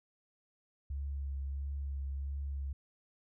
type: tone with vibrato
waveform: sine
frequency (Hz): 69.3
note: C#2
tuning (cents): 0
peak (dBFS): -35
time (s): 0.9-2.73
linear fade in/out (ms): 5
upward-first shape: triangle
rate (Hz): 1.5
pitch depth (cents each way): 25
effects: none